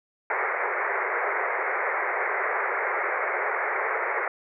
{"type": "band-pass noise", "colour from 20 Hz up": "white", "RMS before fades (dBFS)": -27, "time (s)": [0.3, 4.28], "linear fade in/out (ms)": 2, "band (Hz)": [370, 2200], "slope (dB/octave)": 96, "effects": []}